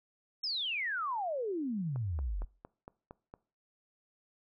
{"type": "exponential sweep", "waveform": "sine", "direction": "down", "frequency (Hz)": [5470, 38.89], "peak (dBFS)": -32, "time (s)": [0.43, 2.45], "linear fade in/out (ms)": 10}
{"type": "click train", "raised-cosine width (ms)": 1, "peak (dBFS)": -32, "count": 7, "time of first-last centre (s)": [1.96, 3.339], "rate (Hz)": 4.35}
{"effects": ["noise-tail reverb RT60 0.4 s tail -22 dB re dry"]}